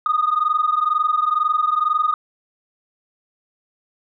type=tone pair together; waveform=sine; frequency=1222.4 / 1244.5 Hz; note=D#6 / D#6; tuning=-31 / 0 cents; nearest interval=unison; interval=31 cents; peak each=-18 dBFS; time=0.06-2.14 s; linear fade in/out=2 ms; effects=tanh soft clip ceiling -10 dBFS